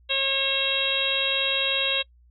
harmonic tone, 543 Hz, C#5, 36 cents flat, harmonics 1 / 2 / 3 / 4 / 5 / 6 / 7, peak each -31 / -38 / -35 / -35 / -27 / -27 / -27 dBFS, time 0.09-2.03 s, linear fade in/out 20 ms, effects noise-tail reverb RT60 0.1 s tail -24 dB re dry + added 60 Hz sine -53 dBFS peak until 2.3 s

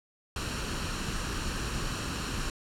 pink noise with comb filter, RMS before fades -33 dBFS, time 0.36-2.5 s, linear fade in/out 2 ms, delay 0.71 ms, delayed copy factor +0.5, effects low-pass 8000 Hz 12 dB/octave

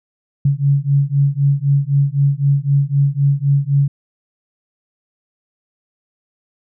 sine beating tone pair, 138.59 / 142.49 Hz, C#3 / C#3, 0 / +48 cents, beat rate 3.9 Hz, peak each -15 dBFS, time 0.45-3.88 s, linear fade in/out 5 ms, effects none

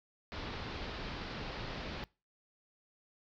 pink low-pass noise, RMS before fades -42 dBFS, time 0.32-2.04 s, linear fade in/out 0 ms, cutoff 4900 Hz, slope 48 dB/octave, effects noise-tail reverb RT60 0.3 s tail -23 dB re dry

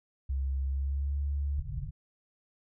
sine tone with pitch glide, 67.4 to 71.12 Hz, C#2 to C#2, -48 to +45 cents, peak -28 dBFS, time 0.29-1.6 s, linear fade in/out 10 ms, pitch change +93 cents, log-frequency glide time 0.64-1.19 s
pink low-pass noise, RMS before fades -36 dBFS, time 1.57-1.91 s, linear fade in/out 20 ms, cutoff 150 Hz, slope 96 dB/octave
effects none

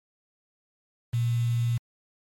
sine tone with quantisation, 118.7 Hz, A#2, 32 cents sharp, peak -22 dBFS, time 1.13-1.78 s, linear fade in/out 10 ms, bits 7, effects MP3 64 kbps

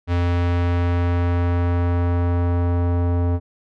square tone with low-pass filter sweep, 87.31 Hz, F2, in tune, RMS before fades -19 dBFS, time 0.07-3.4 s, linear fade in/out 50 ms, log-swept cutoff 3200 to 790 Hz, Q 0.77, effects none

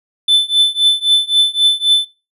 triangle tone with tremolo, 3520 Hz, A7, in tune, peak -4 dBFS, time 0.28-2.05 s, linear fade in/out 5 ms, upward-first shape triangle, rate 3.8 Hz, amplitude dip 95%, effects noise-tail reverb RT60 0.3 s tail -22 dB re dry + resampled to 32000 Hz

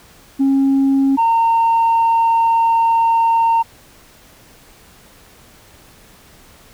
sine tone pair in turn, 272.2 / 915.6 Hz, C#4 / A#5, -31 / -31 cents, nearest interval octave + major sixth, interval 2100 cents, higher second, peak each -9 dBFS, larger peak neither, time 0.39-1.17 / 1.17-3.63 s, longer second, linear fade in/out 20 ms, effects tanh soft clip ceiling -9 dBFS + pink hiss -46 dBFS RMS until 6.73 s

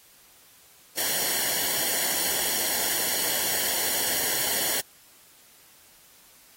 white noise with comb filter, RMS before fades -26 dBFS, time 0.97-4.81 s, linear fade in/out 10 ms, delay 0.8 ms, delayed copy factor -0.7, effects white hiss -55 dBFS RMS until 6.56 s + AAC 48 kbps

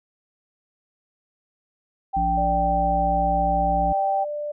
sine tone, 781 Hz, G5, 7 cents flat, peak -20 dBFS, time 2.13-4.25 s, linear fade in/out 20 ms
harmonic tone, 57.2 Hz, A#1, 32 cents flat, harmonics 1 / 3 / 5, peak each -26 / -29 / -33 dBFS, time 2.16-3.93 s, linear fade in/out 10 ms
sine tone with pitch glide, 587.3 to 591.7 Hz, D5 to D5, 0 to +13 cents, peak -26 dBFS, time 2.37-4.52 s, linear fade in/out 10 ms, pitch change +13 cents, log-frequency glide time 2.87-3.88 s
effects none

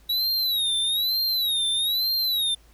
square tone with vibrato, 3863 Hz, B7, 39 cents flat, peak -22 dBFS, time 0.09-2.55 s, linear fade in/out 10 ms, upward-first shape sine, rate 1.1 Hz, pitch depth 140 cents each way, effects added 54 Hz sine -53 dBFS peak until 2.73 s + pink hiss -59 dBFS RMS until 2.73 s

